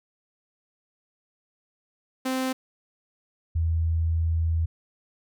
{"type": "tone pair in turn", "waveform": ["sawtooth", "sine"], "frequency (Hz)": [260, 81.89], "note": ["C4", "E2"], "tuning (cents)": [-11, -11], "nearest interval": "octave + minor sixth", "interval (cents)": 2000, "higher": "first", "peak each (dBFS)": -21, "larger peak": "neither", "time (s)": [[2.25, 2.53], [3.55, 4.66]], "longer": "second", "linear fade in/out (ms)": 10, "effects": []}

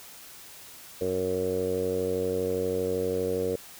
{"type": "tone with low-pass filter", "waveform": "10% pulse", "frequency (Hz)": 92.5, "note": "F#2", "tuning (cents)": 0, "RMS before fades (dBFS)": -28, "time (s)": [1.01, 3.56], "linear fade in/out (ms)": 5, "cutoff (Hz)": 490, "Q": 7.1, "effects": ["white hiss -47 dBFS RMS until 3.79 s"]}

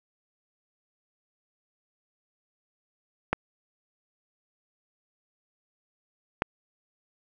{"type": "clicks", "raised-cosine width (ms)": 0.5, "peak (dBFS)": [-8, -8], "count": 2, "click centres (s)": [3.33, 6.421], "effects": []}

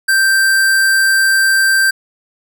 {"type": "tone", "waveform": "square", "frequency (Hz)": 1568, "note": "G6", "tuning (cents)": 0, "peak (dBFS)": -10, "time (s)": [0.08, 1.91], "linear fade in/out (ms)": 10, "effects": []}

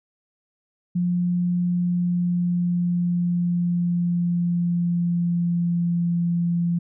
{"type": "tone with pitch glide", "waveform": "sine", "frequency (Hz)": [176.7, 171.77], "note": ["F3", "F3"], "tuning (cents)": [21, -28], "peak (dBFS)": -19, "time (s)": [0.95, 6.79], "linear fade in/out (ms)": 10, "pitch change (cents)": -49, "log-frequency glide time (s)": [1.61, 6.19], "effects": []}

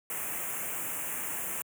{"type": "band-stop noise", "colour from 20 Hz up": "white", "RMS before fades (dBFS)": -35, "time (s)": [0.1, 1.62], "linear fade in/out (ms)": 2, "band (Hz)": [2800, 6900], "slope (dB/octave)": 48, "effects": ["high-pass 100 Hz 12 dB/octave"]}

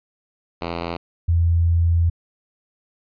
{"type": "tone pair in turn", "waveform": ["5% pulse", "sine"], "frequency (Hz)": [85, 84.41], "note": ["F2", "E2"], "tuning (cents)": [-46, 42], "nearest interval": "unison", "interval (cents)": 12, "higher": "first", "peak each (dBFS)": -14, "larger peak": "neither", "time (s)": [[0.61, 0.97], [1.28, 2.1]], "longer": "second", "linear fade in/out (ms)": 10, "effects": ["resampled to 11025 Hz"]}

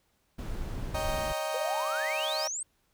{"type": "noise", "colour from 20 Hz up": "brown", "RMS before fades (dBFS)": -35, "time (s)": [0.38, 1.33], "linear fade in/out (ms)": 10}
{"type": "chord", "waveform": "35% pulse", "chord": "Eb dominant seventh", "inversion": "third", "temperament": "equal", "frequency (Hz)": [554.4, 622.3, 784, 932.3], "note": ["Db5", "Eb5", "G5", "Bb5"], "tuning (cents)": [0, 0, 0, 0], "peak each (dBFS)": [-37, -31, -36, -37], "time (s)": [0.94, 2.48], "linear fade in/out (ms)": 10}
{"type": "exponential sweep", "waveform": "sine", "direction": "up", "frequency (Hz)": [483.7, 8620], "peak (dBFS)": -32, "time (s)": [1.54, 2.63], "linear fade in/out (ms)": 5}
{"effects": ["pink hiss -72 dBFS RMS until 2.93 s"]}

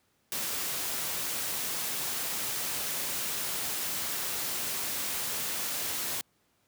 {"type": "noise", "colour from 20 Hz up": "white", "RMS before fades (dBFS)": -33, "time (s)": [0.32, 6.21], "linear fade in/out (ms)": 0, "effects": ["pink hiss -71 dBFS RMS until 6.67 s", "high-pass 80 Hz 12 dB/octave"]}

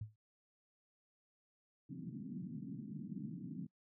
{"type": "tone with exponential decay", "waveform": "sine", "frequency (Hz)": 107.7, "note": "A2", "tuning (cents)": -37, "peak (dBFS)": -38, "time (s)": [0.01, 0.16], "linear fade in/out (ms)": 5, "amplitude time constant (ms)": 32}
{"type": "band-pass noise", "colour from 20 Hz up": "pink", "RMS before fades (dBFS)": -46, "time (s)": [1.89, 3.67], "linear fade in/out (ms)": 10, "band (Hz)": [140, 280], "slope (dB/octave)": 48}
{"effects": ["noise-tail reverb RT60 0.1 s tail -24 dB re dry"]}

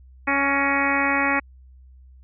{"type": "harmonic tone with a mistuned harmonic", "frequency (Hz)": 278.8, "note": "C#4", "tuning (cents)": 10, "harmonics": [1, 2, 3, 4, 5, 6, 7, 8, 9], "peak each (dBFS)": [-26, -30, -27, -27, -28, -30, -25, -26, -30], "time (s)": [0.27, 1.4], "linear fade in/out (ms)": 10, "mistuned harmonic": 7, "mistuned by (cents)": -35, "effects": ["added 64 Hz sine -45 dBFS peak until 2.23 s"]}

